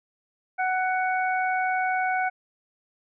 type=harmonic tone; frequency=744 Hz; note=F#5; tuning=9 cents sharp; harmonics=1 / 2 / 3; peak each=-24 / -28 / -32 dBFS; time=0.58-2.3 s; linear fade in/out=20 ms; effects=none